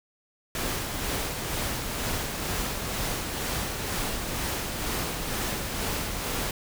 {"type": "noise with tremolo", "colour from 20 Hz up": "pink", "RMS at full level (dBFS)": -29, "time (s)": [0.55, 6.51], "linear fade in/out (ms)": 2, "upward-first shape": "sine", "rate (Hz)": 2.1, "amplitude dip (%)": 35, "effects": []}